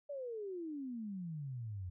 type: exponential sweep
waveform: sine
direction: down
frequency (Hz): 589 to 87.1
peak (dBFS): -40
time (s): 0.09-1.9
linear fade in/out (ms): 10
effects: none